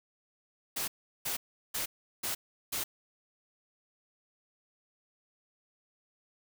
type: noise bursts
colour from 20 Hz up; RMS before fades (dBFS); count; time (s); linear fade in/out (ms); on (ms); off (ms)
white; -34; 5; 0.76-2.84; 10; 120; 370
effects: none